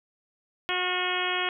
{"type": "harmonic tone with a mistuned harmonic", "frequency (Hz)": 363.5, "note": "F#4", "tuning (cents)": -31, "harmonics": [1, 2, 3, 4, 5, 6, 7, 8, 9], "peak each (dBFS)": [-34, -34, -34, -34, -34, -34, -34, -34, -34], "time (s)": [0.69, 1.49], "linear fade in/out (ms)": 0, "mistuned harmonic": 4, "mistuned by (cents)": -21, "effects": []}